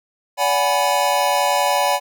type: chord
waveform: square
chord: G# half-diminished seventh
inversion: second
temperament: equal with one note detuned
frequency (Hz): 574.9 / 740 / 830.6 / 987.8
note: D5 / F#5 / G#5 / B5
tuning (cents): -37 / 0 / 0 / 0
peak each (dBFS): -22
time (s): 0.37-2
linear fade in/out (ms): 50
effects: none